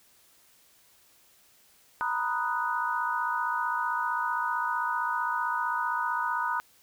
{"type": "chord", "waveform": "sine", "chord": "B major seventh", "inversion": "third", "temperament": "equal", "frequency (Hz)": [932.3, 987.8, 1244.5, 1480], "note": ["A#5", "B5", "D#6", "F#6"], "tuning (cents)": [0, 0, 0, 0], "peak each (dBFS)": -32, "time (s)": [2.01, 6.6], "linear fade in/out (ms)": 0, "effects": ["white hiss -61 dBFS RMS until 6.82 s"]}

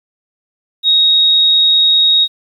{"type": "tone", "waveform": "sine", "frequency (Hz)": 3765, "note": "A#7", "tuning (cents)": 16, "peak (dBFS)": -7, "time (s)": [0.83, 2.28], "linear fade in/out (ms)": 50, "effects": ["8-bit"]}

